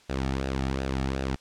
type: tone with flanger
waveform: sawtooth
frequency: 66.6 Hz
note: C2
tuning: 31 cents sharp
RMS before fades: -29 dBFS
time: 0.09-1.36 s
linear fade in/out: 10 ms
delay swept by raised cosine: 0.91 to 2.01 ms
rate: 2.7 Hz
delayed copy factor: -0.55
effects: white hiss -57 dBFS RMS until 1.4 s + low-pass 6000 Hz 12 dB/octave